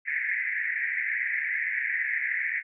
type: band-pass noise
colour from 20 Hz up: white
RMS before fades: -29 dBFS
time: 0.05-2.63 s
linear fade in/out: 50 ms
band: 1700 to 2200 Hz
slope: 96 dB/octave
effects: none